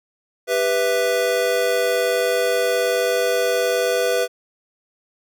square chord, E minor, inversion first, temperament just, 395.6 / 494.4 / 659.3 Hz, G4 / B4 / E5, +16 / +2 / 0 cents, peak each -26 / -20 / -24 dBFS, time 0.47-4.28 s, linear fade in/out 50 ms, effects none

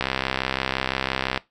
click train, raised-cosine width 0.3 ms, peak -6 dBFS, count 91, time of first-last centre 0.01-1.376 s, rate 65.9 Hz, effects noise-tail reverb RT60 0.2 s tail -19 dB re dry

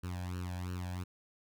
sawtooth tone with flanger, 90.1 Hz, F#2, 45 cents flat, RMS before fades -39 dBFS, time 0.03-1.04 s, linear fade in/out 10 ms, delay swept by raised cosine 0.7 to 1.24 ms, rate 2.9 Hz, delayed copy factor +0.9, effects none

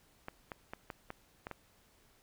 clicks, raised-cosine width 0.5 ms, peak -26 dBFS, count 7, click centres 0.284 / 0.518 / 0.735 / 0.902 / 1.104 / 1.469 / 1.513 s, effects pink hiss -67 dBFS RMS until 2.22 s

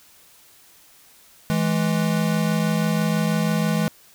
square tone pair together, 164.46 / 210.6 Hz, E3 / G#3, -4 / +24 cents, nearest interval major third, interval 428 cents, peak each -22 / -23 dBFS, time 1.5-3.88 s, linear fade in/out 0 ms, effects white hiss -52 dBFS RMS until 4.14 s

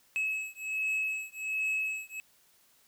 triangle beating tone pair, 2577 / 2578.3 Hz, E7 / E7, -40 / -39 cents, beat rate 1.3 Hz, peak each -32 / -32 dBFS, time 0.16-2.2 s, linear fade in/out 0 ms, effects white hiss -65 dBFS RMS until 2.87 s

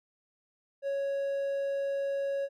triangle tone, 554.4 Hz, C#5, in tune, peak -27 dBFS, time 0.82-2.49 s, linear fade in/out 50 ms, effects none

